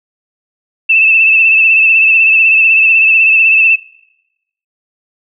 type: tone with vibrato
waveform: sine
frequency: 2637 Hz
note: E7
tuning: in tune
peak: -5 dBFS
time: 0.89-3.76 s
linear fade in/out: 10 ms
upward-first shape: sine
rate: 16 Hz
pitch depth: 40 cents each way
effects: noise-tail reverb RT60 0.9 s tail -22 dB re dry